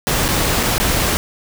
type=noise with dropouts; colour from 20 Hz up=pink; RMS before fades=-17 dBFS; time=0.07-1.17 s; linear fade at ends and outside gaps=0 ms; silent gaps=0.281-0.287 / 0.63-0.634 / 0.781-0.8 s; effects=none